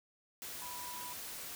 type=tone in noise; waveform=sine; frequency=981 Hz; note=B5; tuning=12 cents flat; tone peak=-46 dBFS; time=0.62-1.13 s; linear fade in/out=0 ms; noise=white; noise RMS=-45 dBFS; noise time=0.42-1.55 s; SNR=-4 dB; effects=none